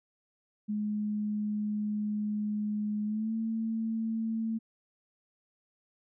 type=tone with pitch glide; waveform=sine; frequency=210.1 to 223.9 Hz; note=G#3 to A3; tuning=+20 to +30 cents; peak=-29 dBFS; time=0.68-4.59 s; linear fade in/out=20 ms; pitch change=+110 cents; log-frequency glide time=3.05-3.34 s; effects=none